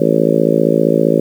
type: harmonic tone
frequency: 55.2 Hz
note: A1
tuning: 6 cents sharp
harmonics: 3 / 4 / 5 / 6 / 7 / 8 / 9 / 10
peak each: -18 / -18 / -18 / -18 / -18 / -18 / -18 / -18 dBFS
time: 0-1.2 s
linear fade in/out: 5 ms
effects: 7-bit